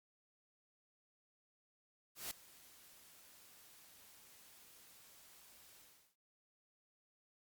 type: noise with ADSR envelope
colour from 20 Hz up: white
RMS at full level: -42 dBFS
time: 2.15-6.16 s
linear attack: 160 ms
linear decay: 3 ms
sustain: -20 dB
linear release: 360 ms
effects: Opus 48 kbps

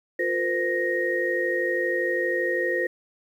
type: tone cluster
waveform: sine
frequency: 354.1 / 459.5 / 512 / 1867 Hz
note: F4 / A#4 / C5 / A#6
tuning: +24 / -25 / -38 / +2 cents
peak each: -28 / -32 / -27 / -26 dBFS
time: 0.19-2.87 s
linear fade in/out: 5 ms
effects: 9-bit

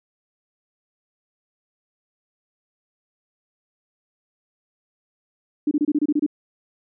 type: tone bursts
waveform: sine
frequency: 296.5 Hz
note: D4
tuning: 17 cents sharp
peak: -16 dBFS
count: 9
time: 5.67-6.264 s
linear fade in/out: 5 ms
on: 42 ms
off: 27 ms
effects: none

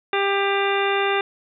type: harmonic tone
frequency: 396.8 Hz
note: G4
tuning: 21 cents sharp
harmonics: 1 / 2 / 3 / 4 / 5 / 6 / 7 / 9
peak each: -22 / -25 / -27 / -28 / -29 / -30 / -30 / -32 dBFS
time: 0.13-1.21 s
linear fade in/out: 2 ms
effects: none

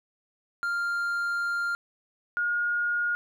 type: tone pair in turn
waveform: triangle / sine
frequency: 1396.9 / 1429.6 Hz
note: F6 / F6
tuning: 0 / +40 cents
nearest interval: unison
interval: 40 cents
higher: second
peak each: -24 dBFS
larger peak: neither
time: 0.63-1.75 / 2.37-3.15 s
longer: first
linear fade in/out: 0 ms
effects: none

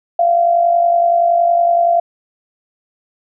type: tone with amplitude modulation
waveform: sine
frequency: 688 Hz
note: F5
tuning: 26 cents flat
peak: -7 dBFS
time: 0.19-2 s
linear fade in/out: 5 ms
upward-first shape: sine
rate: 50.7 Hz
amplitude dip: 55%
effects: none

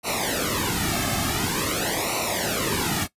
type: noise with flanger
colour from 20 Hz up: pink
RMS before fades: -25 dBFS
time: 0.03-3.08 s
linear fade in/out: 50 ms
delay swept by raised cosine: 0.6 to 2.1 ms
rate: 0.47 Hz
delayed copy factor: -1
effects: noise-tail reverb RT60 0.1 s tail -18 dB re dry + resampled to 32000 Hz

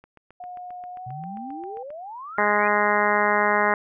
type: click train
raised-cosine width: 0.5 ms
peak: -33 dBFS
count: 15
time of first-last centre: 0.04-1.904 s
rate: 7.51 Hz
type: tone with pitch glide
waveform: sine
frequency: 721 to 786.3 Hz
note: F#5 to G5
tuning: -45 to +5 cents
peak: -34 dBFS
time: 0.4-1.83 s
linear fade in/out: 5 ms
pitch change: +150 cents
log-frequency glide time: 0.92-1.3 s
type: exponential sweep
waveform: sine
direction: up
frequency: 120 to 2522 Hz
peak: -34 dBFS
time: 1.06-2.68 s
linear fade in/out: 10 ms
type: harmonic tone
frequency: 207.7 Hz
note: G#3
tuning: in tune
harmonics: 1 / 2 / 3 / 4 / 5 / 6 / 7 / 8 / 9 / 10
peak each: -31 / -27 / -26 / -25 / -25 / -28 / -28 / -29 / -26 / -31 dBFS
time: 2.38-3.74 s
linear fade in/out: 2 ms
effects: none

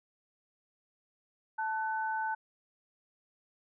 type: tone pair together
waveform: sine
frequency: 880 / 1504.9 Hz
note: A5 / F#6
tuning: 0 / +29 cents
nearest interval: major sixth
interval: 929 cents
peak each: -32 / -36 dBFS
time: 1.58-2.35 s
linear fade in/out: 10 ms
effects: none

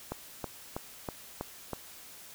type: click train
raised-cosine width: 1 ms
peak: -20 dBFS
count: 6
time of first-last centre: 0.12-1.733 s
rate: 3.1 Hz
effects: white hiss -50 dBFS RMS until 2.34 s

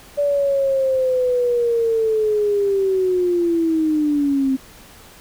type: linear sweep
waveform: sine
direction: down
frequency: 580 to 261.6 Hz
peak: -15 dBFS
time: 0.17-4.57 s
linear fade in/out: 20 ms
effects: pink hiss -44 dBFS RMS until 5.2 s

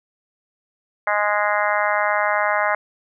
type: harmonic tone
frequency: 207.7 Hz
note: G#3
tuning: in tune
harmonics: 3 / 4 / 5 / 6 / 7 / 8 / 9 / 10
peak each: -23 / -24 / -25 / -26 / -26 / -27 / -28 / -28 dBFS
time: 1.07-2.75 s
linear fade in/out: 2 ms
effects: none

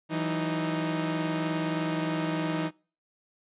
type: tone cluster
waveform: sawtooth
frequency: 165 / 188.2 / 310.7 Hz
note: E3 / F#3 / D#4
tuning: +2 / +30 / -2 cents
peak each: -27 / -35 / -26 dBFS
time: 0.09-2.71 s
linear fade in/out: 50 ms
effects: noise-tail reverb RT60 0.4 s tail -26 dB re dry + resampled to 8000 Hz

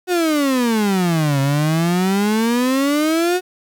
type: exponential two-way sweep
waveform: 35% pulse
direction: down then up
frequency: 370 to 135.5 to 370 Hz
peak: -13 dBFS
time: 0.07-3.41 s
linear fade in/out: 50 ms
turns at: 1.4 s
effects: 9-bit

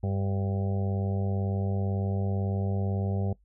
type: harmonic tone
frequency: 98 Hz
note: G2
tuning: in tune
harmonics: 1 / 2 / 4 / 5 / 6 / 7 / 8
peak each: -27 / -33 / -39 / -41 / -43 / -44 / -45 dBFS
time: 0.03-3.33 s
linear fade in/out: 5 ms
effects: noise-tail reverb RT60 0.1 s tail -19 dB re dry + added 50 Hz sine -60 dBFS peak until 3.44 s

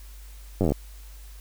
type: slowing click train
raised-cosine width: 2 ms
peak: -10 dBFS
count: 10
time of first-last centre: 0.61-0.72 s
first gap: 10 ms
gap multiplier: 1.05
effects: added 50 Hz sine -41 dBFS peak until 1.4 s + white hiss -53 dBFS RMS until 1.4 s

